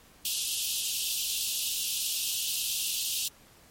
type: high-pass noise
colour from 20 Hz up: pink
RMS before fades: -31 dBFS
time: 0.25-3.28 s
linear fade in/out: 2 ms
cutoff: 2700 Hz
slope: 96 dB/octave
effects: pink hiss -57 dBFS RMS until 3.7 s + MP3 64 kbps